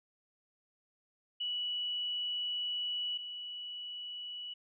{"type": "tone pair in turn", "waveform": "sine", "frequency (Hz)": [2945, 2945], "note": ["F#7", "F#7"], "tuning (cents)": [-9, -9], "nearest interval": "unison", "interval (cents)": 0, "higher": "neither", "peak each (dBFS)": [-33, -40], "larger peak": "first", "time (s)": [[1.4, 3.18], [3.18, 4.54]], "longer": "first", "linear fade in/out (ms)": 10, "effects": []}